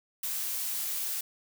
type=noise; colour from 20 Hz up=blue; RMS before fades=-33 dBFS; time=0.23-1.21 s; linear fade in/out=5 ms; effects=none